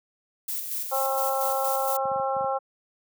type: noise with tremolo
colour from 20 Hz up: violet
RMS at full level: -30 dBFS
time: 0.48-1.97 s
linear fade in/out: 5 ms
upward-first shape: square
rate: 4.3 Hz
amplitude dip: 40%
type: harmonic tone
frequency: 268.2 Hz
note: C4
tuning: 43 cents sharp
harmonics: 2 / 3 / 4 / 5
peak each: -28 / -27 / -33 / -33 dBFS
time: 0.91-2.59 s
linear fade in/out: 20 ms
type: clicks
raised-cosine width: 5 ms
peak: -28 dBFS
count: 7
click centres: 2.055 / 2.116 / 2.16 / 2.198 / 2.366 / 2.409 / 2.444 s
effects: high-pass 150 Hz 12 dB/octave